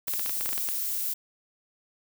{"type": "noise", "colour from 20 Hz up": "violet", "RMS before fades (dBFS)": -30, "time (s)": [0.07, 1.14], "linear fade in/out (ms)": 10}
{"type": "clicks", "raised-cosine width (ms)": 0.2, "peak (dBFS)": -17, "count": 11, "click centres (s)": [0.082, 0.137, 0.195, 0.261, 0.295, 0.41, 0.459, 0.491, 0.53, 0.579, 0.688]}
{"effects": []}